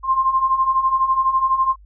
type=beating tone pair; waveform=sine; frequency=1046.5 / 1058.5 Hz; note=C6 / C6; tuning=0 / +20 cents; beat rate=12 Hz; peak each=-21 / -16 dBFS; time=0.03-1.76 s; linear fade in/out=50 ms; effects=added 50 Hz sine -43 dBFS peak until 1.85 s